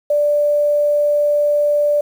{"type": "tone with quantisation", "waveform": "sine", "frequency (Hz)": 587.3, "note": "D5", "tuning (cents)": 0, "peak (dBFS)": -12, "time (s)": [0.1, 2.01], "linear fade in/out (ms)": 5, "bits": 7, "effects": []}